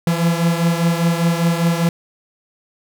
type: beating tone pair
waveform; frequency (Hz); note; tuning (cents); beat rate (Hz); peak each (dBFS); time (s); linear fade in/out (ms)
45% pulse; 167.2 / 172.2; E3 / F3; +25 / -24; 5; -16 / -20; 0.07-1.89; 2
effects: none